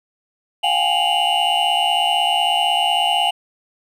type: tone cluster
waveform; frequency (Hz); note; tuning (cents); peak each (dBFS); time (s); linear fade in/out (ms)
triangle; 708 / 778 / 834 / 2804 / 2966; F5 / G5 / G#5 / F7 / F#7; +23 / -13 / +7 / +6 / +4; -20; 0.63-3.31; 10
effects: none